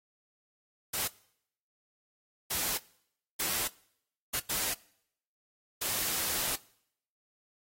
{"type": "noise bursts at uneven times", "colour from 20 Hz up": "white", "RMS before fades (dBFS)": -32, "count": 6, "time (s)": [[0.93, 1.08], [2.5, 2.78], [3.39, 3.68], [4.33, 4.4], [4.49, 4.74], [5.81, 6.56]], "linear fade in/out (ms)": 10, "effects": ["noise-tail reverb RT60 0.7 s tail -22 dB re dry", "AAC 48 kbps"]}